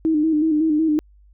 sine tone with vibrato, 311.1 Hz, D#4, in tune, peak -15 dBFS, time 0.05-0.99 s, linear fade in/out 0 ms, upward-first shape square, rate 5.4 Hz, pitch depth 52 cents each way, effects added 50 Hz sine -48 dBFS peak until 1.33 s

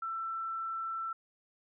sine tone, 1336 Hz, E6, 23 cents sharp, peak -34 dBFS, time 0.02-1.13 s, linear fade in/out 5 ms, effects none

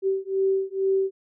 sine beating tone pair, 384.8 / 387 Hz, G4 / G4, -32 / -22 cents, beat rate 2.2 Hz, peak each -24 dBFS, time 0.02-1.11 s, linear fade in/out 50 ms, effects none

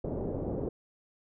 white low-pass noise, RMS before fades -34 dBFS, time 0.04-0.69 s, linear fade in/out 5 ms, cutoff 510 Hz, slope 24 dB/octave, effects none

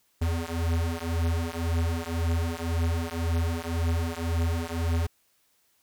square beating tone pair, 82.41 / 84.31 Hz, E2 / E2, 0 / +40 cents, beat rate 1.9 Hz, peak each -29 / -29 dBFS, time 0.21-5.07 s, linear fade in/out 10 ms, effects white hiss -68 dBFS RMS until 5.82 s

